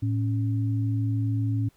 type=tone pair together; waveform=sine; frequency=110.01 / 277.2 Hz; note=A2 / C#4; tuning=0 / 0 cents; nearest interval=octave + major third; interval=1600 cents; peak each=-23 / -31 dBFS; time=0.02-1.69 s; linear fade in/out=10 ms; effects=pink hiss -64 dBFS RMS until 1.76 s